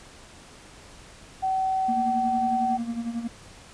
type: tone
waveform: sine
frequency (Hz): 760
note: F#5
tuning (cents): +46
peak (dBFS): -22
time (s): 1.42-2.78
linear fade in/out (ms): 20
type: tone with tremolo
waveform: triangle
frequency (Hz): 233.1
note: A#3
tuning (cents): 0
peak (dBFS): -23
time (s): 1.88-3.28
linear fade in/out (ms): 10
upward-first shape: sine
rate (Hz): 11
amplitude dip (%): 70
effects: pink hiss -48 dBFS RMS until 3.73 s + resampled to 22050 Hz